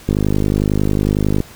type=click train; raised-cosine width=3 ms; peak=-3 dBFS; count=68; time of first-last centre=0.09-1.404 s; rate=51 Hz; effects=pink hiss -40 dBFS RMS until 1.55 s